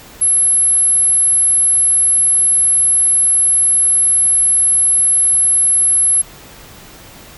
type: tone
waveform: sine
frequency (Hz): 11030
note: F9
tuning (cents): -23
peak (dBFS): -9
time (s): 0.21-6.22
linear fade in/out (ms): 10
effects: pink hiss -38 dBFS RMS until 7.37 s